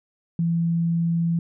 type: tone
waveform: sine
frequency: 167.9 Hz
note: E3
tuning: 32 cents sharp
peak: -19 dBFS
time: 0.39-1.39 s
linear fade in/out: 2 ms
effects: none